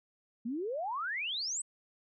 sine exponential sweep, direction up, 219.3 to 8410 Hz, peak -33 dBFS, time 0.45-1.62 s, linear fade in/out 10 ms, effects none

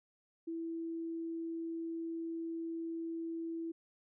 sine tone, 330.2 Hz, E4, 3 cents sharp, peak -37 dBFS, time 0.47-3.72 s, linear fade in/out 10 ms, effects none

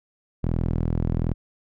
sawtooth tone with band-pass filter, 41.2 Hz, E1, in tune, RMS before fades -24 dBFS, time 0.43-1.34 s, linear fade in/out 10 ms, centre 150 Hz, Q 0.75, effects none

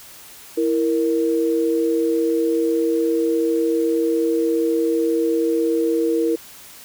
sine tone pair together, 329.7 / 466.2 Hz, E4 / A#4, 0 / 0 cents, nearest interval tritone, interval 600 cents, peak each -19 dBFS, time 0.57-6.36 s, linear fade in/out 10 ms, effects white hiss -42 dBFS RMS until 6.84 s

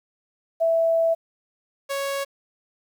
sine / sawtooth tone pair in turn, 659.3 / 554.4 Hz, E5 / C#5, 0 / 0 cents, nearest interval minor third, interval 300 cents, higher first, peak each -17 / -21 dBFS, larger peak first, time 0.6-1.15 / 1.89-2.25 s, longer first, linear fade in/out 20 ms, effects 9-bit

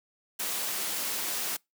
white noise, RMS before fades -32 dBFS, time 0.39-1.57 s, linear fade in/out 10 ms, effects noise-tail reverb RT60 0.2 s tail -26 dB re dry + high-pass 200 Hz 12 dB/octave

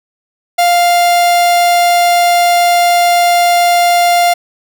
45% pulse tone, 699 Hz, F5, 1 cent sharp, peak -7 dBFS, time 0.58-4.34 s, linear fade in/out 10 ms, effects none

